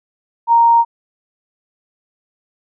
sine tone, 931 Hz, A#5, 2 cents flat, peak -7 dBFS, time 0.47-0.85 s, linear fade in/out 50 ms, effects none

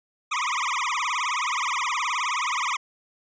25% pulse tone with vibrato, 1101 Hz, C#6, 12 cents flat, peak -20 dBFS, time 0.31-2.77 s, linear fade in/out 10 ms, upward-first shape triangle, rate 19 Hz, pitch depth 280 cents each way, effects resampled to 16000 Hz

